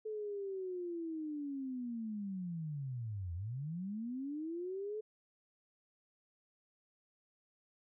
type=linear two-way sweep; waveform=sine; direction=down then up; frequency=436.9 to 82.41 to 436.9 Hz; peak=-38 dBFS; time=0.05-5.01 s; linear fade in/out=10 ms; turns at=3.34 s; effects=none